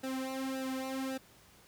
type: tone with flanger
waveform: sawtooth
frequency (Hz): 263.8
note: C4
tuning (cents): +14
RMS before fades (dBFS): -37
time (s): 0.03-1.18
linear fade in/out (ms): 10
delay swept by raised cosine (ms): 0.9 to 3.2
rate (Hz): 1.8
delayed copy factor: -0.95
effects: pink hiss -60 dBFS RMS until 1.67 s + high-pass 60 Hz 12 dB/octave